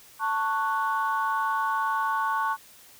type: chord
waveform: sine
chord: F# minor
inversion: first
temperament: just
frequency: 888 / 1110 / 1480 Hz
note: A5 / C#6 / F#6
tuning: +16 / +2 / 0 cents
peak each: -27 / -26 / -30 dBFS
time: 0.19-2.57 s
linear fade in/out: 50 ms
effects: tanh soft clip ceiling -16 dBFS + white hiss -52 dBFS RMS until 2.99 s